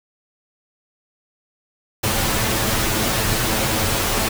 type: noise with comb filter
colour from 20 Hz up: pink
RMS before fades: -20 dBFS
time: 2.03-4.29 s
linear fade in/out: 10 ms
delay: 9.1 ms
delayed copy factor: +0.65
effects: none